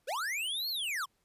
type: linear two-way sweep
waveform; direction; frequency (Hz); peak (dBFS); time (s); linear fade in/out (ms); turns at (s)
square; up then down; 440 to 4435 to 984; -33; 0.07-1.06; 20; 0.69
effects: pink hiss -75 dBFS RMS until 1.24 s + resampled to 32000 Hz